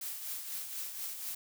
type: noise with tremolo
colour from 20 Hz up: blue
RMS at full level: -38 dBFS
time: 0.01-1.35 s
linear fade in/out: 5 ms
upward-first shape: triangle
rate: 4.1 Hz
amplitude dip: 55%
effects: none